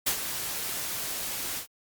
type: noise with ADSR envelope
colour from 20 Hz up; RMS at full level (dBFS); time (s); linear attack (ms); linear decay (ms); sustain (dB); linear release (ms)
white; -24; 0.06-1.67; 13; 79; -9; 100
effects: Opus 48 kbps